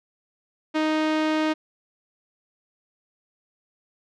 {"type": "tone with low-pass filter", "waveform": "sawtooth", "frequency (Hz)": 311.1, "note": "D#4", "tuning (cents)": 0, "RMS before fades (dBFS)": -23, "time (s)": [0.74, 1.54], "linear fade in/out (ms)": 20, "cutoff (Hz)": 3600, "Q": 0.84, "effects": []}